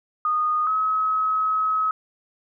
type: tone pair in turn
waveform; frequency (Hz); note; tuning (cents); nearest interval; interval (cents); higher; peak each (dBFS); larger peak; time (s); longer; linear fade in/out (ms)
sine; 1233 / 1279.3; D#6 / D#6; -16 / +48; minor second; 64; second; -19; neither; 0.25-0.67 / 0.67-1.91; second; 2
effects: none